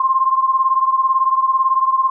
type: beating tone pair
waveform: sine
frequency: 1053 / 1071 Hz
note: C6 / C6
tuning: +11 / +40 cents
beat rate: 18 Hz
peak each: -14 / -18 dBFS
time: 0-2.1 s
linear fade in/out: 5 ms
effects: none